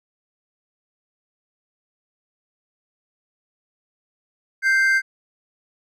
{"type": "tone pair together", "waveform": "triangle", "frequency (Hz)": [1568, 2092], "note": ["G6", "C7"], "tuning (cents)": [0, -1], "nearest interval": "perfect fourth", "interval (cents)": 499, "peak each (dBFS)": [-14, -20], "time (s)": [4.62, 5.02], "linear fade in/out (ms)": 50, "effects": []}